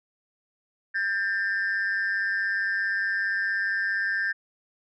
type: tone pair together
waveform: sine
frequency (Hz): 1596 / 1791.4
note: G6 / A6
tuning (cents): +31 / +31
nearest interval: major second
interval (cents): 200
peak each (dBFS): -25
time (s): 0.94-4.33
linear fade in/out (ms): 20
effects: tanh soft clip ceiling -20 dBFS